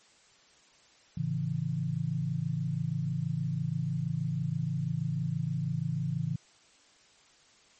sine chord, A major, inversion none, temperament equal, 110 / 138.59 / 164.81 Hz, A2 / C#3 / E3, 0 / 0 / 0 cents, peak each -37 / -32 / -32 dBFS, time 1.17-6.36 s, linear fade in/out 5 ms, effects white hiss -61 dBFS RMS until 7.79 s + MP3 32 kbps

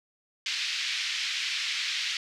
pink band-pass noise, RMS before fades -31 dBFS, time 0.46-2.17 s, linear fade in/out 2 ms, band 2100 to 5200 Hz, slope 24 dB/octave, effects none

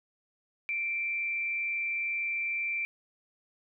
sine tone with frequency modulation, 2349 Hz, D7, in tune, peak -29 dBFS, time 0.69-2.85 s, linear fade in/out 0 ms, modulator 176 Hz, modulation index 0.25, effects none

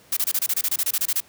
blue noise bursts, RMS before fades -22 dBFS, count 15, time 0.12-1.204 s, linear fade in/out 5 ms, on 48 ms, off 26 ms, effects pink hiss -53 dBFS RMS until 1.28 s + high-pass 100 Hz 12 dB/octave

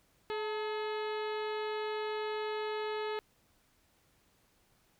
harmonic tone with a mistuned harmonic, 426 Hz, G#4, 44 cents sharp, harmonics 1 / 2 / 3 / 4 / 5 / 6 / 7 / 8 / 9 / 10, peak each -35 / -41 / -45 / -47 / -49 / -51 / -52 / -53 / -54 / -55 dBFS, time 0.3-3.19 s, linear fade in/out 0 ms, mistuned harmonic 2, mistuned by +65 cents, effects pink hiss -70 dBFS RMS until 4.99 s

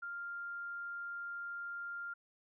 sine tone, 1396.9 Hz, F6, in tune, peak -40 dBFS, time 0.02-2.14 s, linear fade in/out 10 ms, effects none

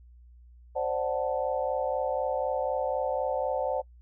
sine chord, D dominant seventh, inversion third, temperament equal, 523.3 / 587.3 / 740 / 880 Hz, C5 / D5 / F#5 / A5, 0 / 0 / 0 / 0 cents, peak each -30 / -31 / -33 / -35 dBFS, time 0.75-3.82 s, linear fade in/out 20 ms, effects noise-tail reverb RT60 0.1 s tail -23 dB re dry + added 60 Hz sine -50 dBFS peak until 4.01 s

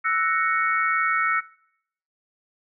sine chord, F# dominant seventh, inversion third, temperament equal, 1318.5 / 1480 / 1864.7 / 2217 Hz, E6 / F#6 / A#6 / C#7, 0 / 0 / 0 / 0 cents, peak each -23 / -28 / -27 / -26 dBFS, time 0.04-1.41 s, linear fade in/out 20 ms, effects noise-tail reverb RT60 0.7 s tail -21 dB re dry

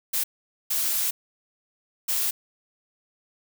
blue noise bursts at uneven times, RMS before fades -25 dBFS, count 3, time 0.13-0.24 / 0.7-1.11 / 2.08-2.31 s, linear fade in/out 10 ms, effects none

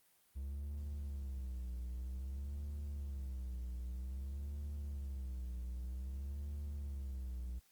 triangle tone with vibrato, 66.6 Hz, C2, 31 cents sharp, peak -38 dBFS, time 0.35-7.6 s, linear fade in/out 20 ms, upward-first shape sine, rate 0.52 Hz, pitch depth 150 cents each way, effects white hiss -71 dBFS RMS until 7.71 s + Opus 32 kbps

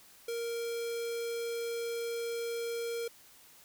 square tone with notch filter, 466.2 Hz, A#4, in tune, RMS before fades -36 dBFS, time 0.28-3.08 s, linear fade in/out 5 ms, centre 1100 Hz, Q 1.1, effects white hiss -58 dBFS RMS until 3.64 s

